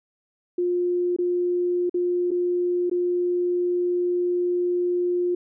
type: tone with dropouts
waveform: sine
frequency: 354.5 Hz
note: F4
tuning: 26 cents sharp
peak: -20 dBFS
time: 0.58-5.35 s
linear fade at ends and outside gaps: 5 ms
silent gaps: 1.164-1.186 / 1.896-1.942 / 2.308-2.314 / 2.898-2.913 s
effects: none